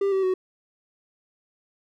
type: tone with pitch steps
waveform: triangle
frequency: 395.9 / 384 / 372.4 Hz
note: G4 / G4 / F#4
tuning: +17 / -36 / +11 cents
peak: -18 dBFS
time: 0.01-0.34 s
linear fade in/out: 5 ms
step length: 110 ms
effects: none